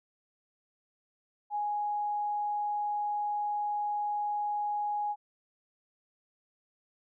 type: tone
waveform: sine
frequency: 830.6 Hz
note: G#5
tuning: in tune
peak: -29 dBFS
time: 1.5-5.16 s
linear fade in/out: 50 ms
effects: none